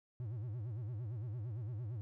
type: tone with vibrato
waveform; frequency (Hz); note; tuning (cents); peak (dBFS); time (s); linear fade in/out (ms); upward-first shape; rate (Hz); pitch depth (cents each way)
triangle; 112.9; A2; +45; -37; 0.2-2.01; 0; sine; 8.8; 210
effects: none